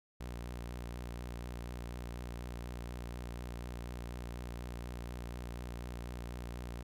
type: tone with vibrato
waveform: sawtooth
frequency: 60 Hz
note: B1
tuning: 49 cents flat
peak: -37 dBFS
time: 0.2-6.83 s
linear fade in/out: 10 ms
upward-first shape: sine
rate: 4.1 Hz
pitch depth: 36 cents each way
effects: none